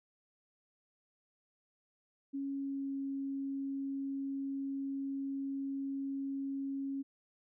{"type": "tone with pitch glide", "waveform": "sine", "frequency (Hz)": [276.2, 274], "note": ["C#4", "C#4"], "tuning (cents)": [-6, -20], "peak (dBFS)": -35, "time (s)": [2.33, 7.03], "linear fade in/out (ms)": 20, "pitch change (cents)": -14, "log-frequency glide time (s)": [2.52, 2.95], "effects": []}